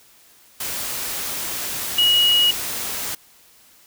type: tone in noise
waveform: sine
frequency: 2899 Hz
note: F#7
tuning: 36 cents flat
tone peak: -13 dBFS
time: 1.98-2.51 s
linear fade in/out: 5 ms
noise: white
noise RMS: -27 dBFS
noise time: 0.6-3.15 s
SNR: +11 dB
effects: white hiss -52 dBFS RMS until 3.86 s